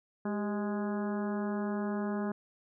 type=harmonic tone with a mistuned harmonic; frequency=207.7 Hz; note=G#3; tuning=in tune; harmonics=1 / 2 / 3 / 4 / 5 / 6 / 7 / 8; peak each=-32 / -38 / -42 / -44 / -46 / -48 / -49 / -50 dBFS; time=0.25-2.32 s; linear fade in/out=5 ms; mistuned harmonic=2; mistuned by=-70 cents; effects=none